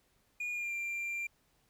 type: tone with pitch glide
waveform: triangle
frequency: 2439 to 2375 Hz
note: D#7 to D7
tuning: -35 to +19 cents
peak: -33 dBFS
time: 0.4-1.27 s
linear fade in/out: 5 ms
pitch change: -46 cents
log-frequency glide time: 0.52-0.73 s
effects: pink hiss -72 dBFS RMS until 1.69 s